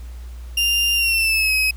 35% pulse tone with pitch glide, 2794 to 2547 Hz, F7 to D#7, 0 to +40 cents, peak -14 dBFS, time 0.57-1.71 s, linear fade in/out 5 ms, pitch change -160 cents, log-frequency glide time 0.95-1.53 s, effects added 60 Hz sine -31 dBFS peak until 1.76 s + pink hiss -50 dBFS RMS until 1.76 s

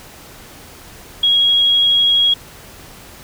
sine tone, 3304 Hz, G#7, 10 cents flat, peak -10 dBFS, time 1.23-2.34 s, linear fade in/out 5 ms, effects pink hiss -39 dBFS RMS until 3.23 s

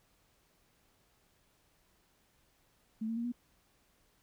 sine tone with pitch steps, 220 / 227.1 / 234.4 / 242 Hz, A3 / A#3 / A#3 / B3, 0 / -45 / +10 / -35 cents, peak -33 dBFS, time 3.01-3.322 s, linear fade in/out 10 ms, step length 78 ms, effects pink hiss -71 dBFS RMS until 4.22 s

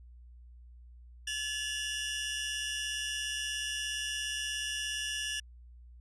sawtooth tone cluster, 1718 / 2795 / 2932 Hz, A6 / F7 / F#7, -42 / +1 / -16 cents, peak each -35 / -34 / -35 dBFS, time 1.27-5.4 s, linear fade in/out 5 ms, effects added 60 Hz sine -50 dBFS peak until 6 s + resampled to 24000 Hz

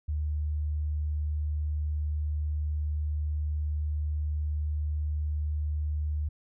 sine tone, 75.3 Hz, D2, 44 cents sharp, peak -27 dBFS, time 0.08-6.29 s, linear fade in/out 10 ms, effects none

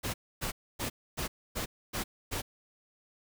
pink noise bursts, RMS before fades -34 dBFS, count 7, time 0.03-2.42 s, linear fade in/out 20 ms, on 110 ms, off 270 ms, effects none

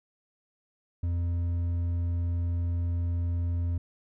triangle tone with hard clipping, 86.1 Hz, F2, 24 cents flat, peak -27 dBFS, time 1.03-3.78 s, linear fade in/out 5 ms, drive 7 dB, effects none

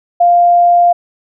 sine tone, 698.5 Hz, F5, in tune, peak -5 dBFS, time 0.2-0.93 s, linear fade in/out 10 ms, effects none

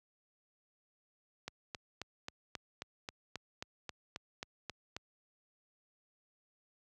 click train, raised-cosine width 0.2 ms, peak -23 dBFS, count 14, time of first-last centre 1.48-4.965 s, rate 3.73 Hz, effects high-pass 60 Hz 12 dB/octave

